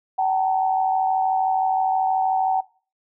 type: tone cluster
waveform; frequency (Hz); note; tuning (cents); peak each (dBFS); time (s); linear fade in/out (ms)
sine; 761 / 854 / 920; F#5 / G#5 / A#5; +48 / +48 / -23; -19 / -28 / -28; 0.18-2.61; 10
effects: noise-tail reverb RT60 0.4 s tail -22 dB re dry